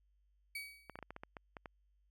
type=tone with exponential decay; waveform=35% pulse; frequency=2267 Hz; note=C#7; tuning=38 cents sharp; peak=-37 dBFS; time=0.55-0.99 s; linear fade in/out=5 ms; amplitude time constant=95 ms
type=clicks; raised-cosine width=0.5 ms; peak=-31 dBFS; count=10; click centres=0.897 / 0.956 / 0.989 / 1.027 / 1.106 / 1.164 / 1.235 / 1.368 / 1.568 / 1.658 s
effects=added 50 Hz sine -70 dBFS peak until 2.1 s